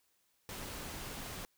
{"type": "noise", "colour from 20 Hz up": "pink", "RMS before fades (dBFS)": -44, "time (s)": [0.49, 1.45], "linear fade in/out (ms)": 0, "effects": ["white hiss -75 dBFS RMS until 1.57 s"]}